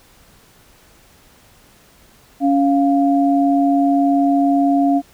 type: tone pair together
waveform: sine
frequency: 279.9 / 698.5 Hz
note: C#4 / F5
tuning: +17 / 0 cents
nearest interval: octave + major third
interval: 1583 cents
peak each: -13 / -17 dBFS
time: 2.4-5.02 s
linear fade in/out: 50 ms
effects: pink hiss -50 dBFS RMS until 5.13 s